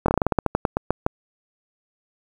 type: slowing click train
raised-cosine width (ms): 1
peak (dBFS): -4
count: 15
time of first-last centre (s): 0.06-1.064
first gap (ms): 23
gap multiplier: 1.16
effects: 7-bit